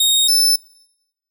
sawtooth tone pair in turn, 3729 / 5274 Hz, A#7 / E8, 0 / 0 cents, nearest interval tritone, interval 600 cents, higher second, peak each -9 dBFS, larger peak neither, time 0-0.28 / 0.28-0.56 s, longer neither, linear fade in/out 5 ms, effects noise-tail reverb RT60 0.9 s tail -24 dB re dry

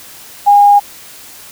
sine tone, 815 Hz, G#5, 33 cents flat, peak -3 dBFS, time 0.46-0.8 s, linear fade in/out 20 ms, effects white hiss -35 dBFS RMS until 1.51 s

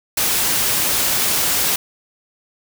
white noise, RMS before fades -18 dBFS, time 0.17-1.76 s, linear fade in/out 5 ms, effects none

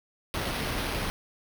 pink noise with sample-and-hold, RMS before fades -31 dBFS, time 0.34-1.1 s, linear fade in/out 0 ms, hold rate 7350 Hz, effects none

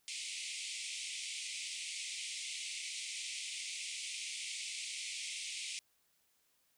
pink band-pass noise, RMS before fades -43 dBFS, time 0.08-5.79 s, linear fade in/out 0 ms, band 2100 to 9600 Hz, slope 96 dB/octave, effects white hiss -75 dBFS RMS until 6.77 s

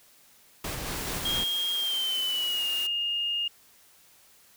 pink noise with tremolo, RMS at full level -33 dBFS, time 0.64-1.44 s, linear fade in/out 5 ms, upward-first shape square, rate 4.6 Hz, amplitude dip 25%
white high-pass noise, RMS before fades -39 dBFS, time 0.96-2.87 s, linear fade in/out 5 ms, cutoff 210 Hz, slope 24 dB/octave
sine tone with pitch glide, 3239 to 2836 Hz, G#7 to F7, -44 to +26 cents, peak -26 dBFS, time 1.25-3.48 s, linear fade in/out 5 ms, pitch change -230 cents, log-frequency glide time 1.74-2.66 s
effects white hiss -58 dBFS RMS until 4.56 s

